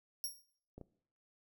10% pulse tone with exponential decay, 5588 Hz, F8, in tune, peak -28 dBFS, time 0.24-0.42 s, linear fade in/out 1 ms, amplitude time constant 39 ms
clicks, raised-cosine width 2 ms, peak -36 dBFS, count 2, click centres 0.78 / 0.813 s
effects noise-tail reverb RT60 0.6 s tail -19 dB re dry

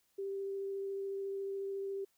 sine tone with vibrato, 392.7 Hz, G4, 3 cents sharp, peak -36 dBFS, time 0.18-2.05 s, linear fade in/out 10 ms, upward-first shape triangle, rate 14 Hz, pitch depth 10 cents each way, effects white hiss -75 dBFS RMS until 2.17 s

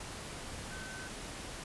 sine tone in noise, 1528 Hz, G6, 45 cents flat, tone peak -46 dBFS, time 0.71-1.08 s, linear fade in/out 5 ms, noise pink, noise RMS -44 dBFS, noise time 0-1.64 s, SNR -5 dB, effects resampled to 24000 Hz

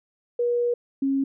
sine tone pair in turn, 480.7 / 272.4 Hz, B4 / C#4, -47 / -30 cents, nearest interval minor seventh, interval 983 cents, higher first, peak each -20 dBFS, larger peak neither, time 0.39-0.74 / 1.02-1.24 s, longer first, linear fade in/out 5 ms, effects none

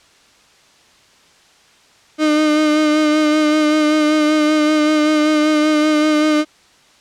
35% pulse tone with vibrato, 305 Hz, D#4, 34 cents flat, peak -10 dBFS, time 2.18-6.45 s, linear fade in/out 50 ms, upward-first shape sine, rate 5.2 Hz, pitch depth 25 cents each way, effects white hiss -50 dBFS RMS until 7 s + low-pass 6000 Hz 12 dB/octave

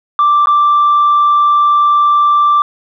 sine tone with dropouts, 1174.7 Hz, D6, in tune, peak -5 dBFS, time 0.19-2.62 s, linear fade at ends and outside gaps 1 ms, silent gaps 0.458-0.471 s, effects tanh soft clip ceiling -4 dBFS

